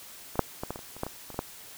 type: clicks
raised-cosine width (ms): 1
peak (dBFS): -24 / -7 / -18 / -18 / -24 / -30 / -29 / -15 / -21 / -27 / -28 / -14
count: 12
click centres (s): 0.356 / 0.393 / 0.635 / 0.706 / 0.759 / 0.791 / 0.966 / 1.034 / 1.066 / 1.303 / 1.344 / 1.391
effects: white hiss -47 dBFS RMS until 1.77 s